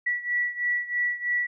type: beating tone pair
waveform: sine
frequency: 1946 / 1949.1 Hz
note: B6 / B6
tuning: -26 / -23 cents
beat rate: 3.1 Hz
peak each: -26 / -29 dBFS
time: 0.06-1.47 s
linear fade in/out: 10 ms
effects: none